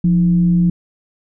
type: tone with frequency modulation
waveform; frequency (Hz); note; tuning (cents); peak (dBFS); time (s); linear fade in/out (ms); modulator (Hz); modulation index
sine; 174.61; F3; 0; -10; 0.04-0.7; 5; 142; 0.27
effects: none